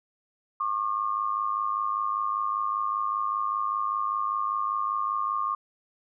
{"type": "tone pair together", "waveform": "sine", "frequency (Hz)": [1089.9, 1195], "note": ["C#6", "D6"], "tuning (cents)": [-30, 30], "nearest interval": "major second", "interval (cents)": 160, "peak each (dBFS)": -28, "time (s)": [0.6, 5.55], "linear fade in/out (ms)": 5, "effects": []}